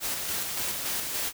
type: noise with tremolo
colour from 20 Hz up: white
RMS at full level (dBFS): -30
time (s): 0-1.33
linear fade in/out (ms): 50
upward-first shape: square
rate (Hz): 3.5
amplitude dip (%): 30
effects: none